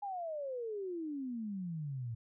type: exponential sweep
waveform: sine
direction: down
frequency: 830.6 to 111.3 Hz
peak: -37 dBFS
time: 0.02-2.15 s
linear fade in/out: 10 ms
effects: none